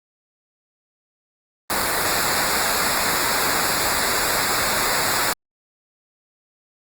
pink noise with comb filter, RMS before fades -21 dBFS, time 1.7-5.33 s, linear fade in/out 0 ms, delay 0.33 ms, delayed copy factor -0.85, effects Opus 32 kbps

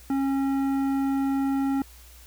triangle tone with tanh clipping, 272.6 Hz, C#4, 29 cents flat, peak -24 dBFS, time 0.1-1.82 s, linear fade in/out 2 ms, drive 16 dB, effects added 60 Hz sine -48 dBFS peak until 2.26 s + white hiss -52 dBFS RMS until 2.26 s

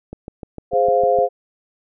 click train, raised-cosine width 2 ms, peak -18 dBFS, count 8, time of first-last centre 0.13-1.187 s, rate 6.62 Hz
sine chord, F minor, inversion first, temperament equal, 415.3 / 523.3 / 698.5 Hz, Ab4 / C5 / F5, 0 / 0 / 0 cents, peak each -20 / -16 / -17 dBFS, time 0.71-1.29 s, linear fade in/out 50 ms
effects none

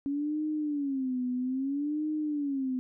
sine tone with vibrato, 276.8 Hz, C#4, 2 cents flat, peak -28 dBFS, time 0.06-2.79 s, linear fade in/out 0 ms, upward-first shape sine, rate 0.61 Hz, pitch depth 180 cents each way, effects none

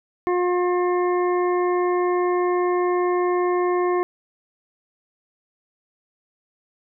harmonic tone with a mistuned harmonic, 357.5 Hz, F4, 41 cents sharp, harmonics 1 / 2 / 3 / 5 / 6, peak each -19 / -28 / -26 / -36 / -38 dBFS, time 0.27-4.03 s, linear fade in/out 0 ms, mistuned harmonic 6, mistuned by -16 cents, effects none

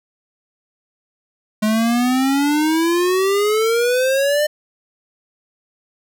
square exponential sweep, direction up, 211.5 to 606 Hz, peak -15 dBFS, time 1.62-4.47 s, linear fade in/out 10 ms, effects none

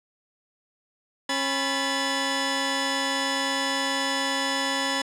15% pulse tone cluster, 272.4 / 989 / 1726 Hz, C#4 / B5 / A6, -30 / +2 / -34 cents, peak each -22 dBFS, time 1.29-5.02 s, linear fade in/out 5 ms, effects low-pass 9000 Hz 12 dB/octave

